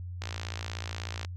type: click train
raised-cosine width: 0.2 ms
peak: -19 dBFS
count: 59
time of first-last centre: 0.22-1.248 s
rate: 56.4 Hz
effects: added 89 Hz sine -36 dBFS peak until 1.36 s